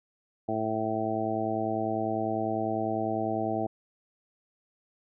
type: harmonic tone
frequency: 110 Hz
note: A2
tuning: in tune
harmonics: 1 / 2 / 3 / 4 / 5 / 6 / 7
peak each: -38 / -35 / -33 / -37 / -40 / -32 / -33 dBFS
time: 0.48-3.67 s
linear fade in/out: 10 ms
effects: none